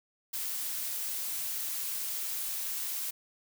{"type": "noise", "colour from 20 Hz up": "blue", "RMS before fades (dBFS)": -35, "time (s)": [0.33, 3.11], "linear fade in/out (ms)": 10, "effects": []}